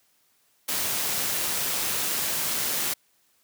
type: noise with amplitude modulation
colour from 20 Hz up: white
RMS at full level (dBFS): -26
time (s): 0.68-2.94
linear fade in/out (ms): 10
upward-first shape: sine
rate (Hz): 149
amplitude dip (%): 25
effects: white hiss -66 dBFS RMS until 3.43 s + high-pass 80 Hz 12 dB/octave